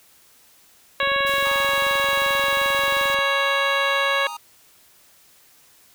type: harmonic tone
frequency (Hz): 554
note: C#5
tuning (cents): -1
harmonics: 1 / 2 / 3 / 4 / 5 / 6 / 7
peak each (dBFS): -25 / -24 / -24 / -27 / -28 / -32 / -29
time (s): 1-4.27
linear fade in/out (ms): 2
type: click train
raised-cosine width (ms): 2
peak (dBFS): -26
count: 50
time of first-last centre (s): 1.03-3.189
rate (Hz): 22.7
type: high-pass noise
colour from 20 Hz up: white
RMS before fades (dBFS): -36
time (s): 1.26-3.15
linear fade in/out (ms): 10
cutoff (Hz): 140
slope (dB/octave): 96
type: chord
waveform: square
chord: Ab suspended second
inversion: none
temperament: equal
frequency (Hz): 830.6 / 932.3 / 1244.5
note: Ab5 / Bb5 / Eb6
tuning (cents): 0 / 0 / 0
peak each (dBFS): -39 / -34 / -36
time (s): 1.45-4.37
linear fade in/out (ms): 5
effects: white hiss -54 dBFS RMS until 5.94 s